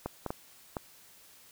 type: clicks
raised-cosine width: 1 ms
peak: -19 dBFS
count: 4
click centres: 0.06 / 0.263 / 0.305 / 0.768 s
effects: white hiss -57 dBFS RMS until 1.51 s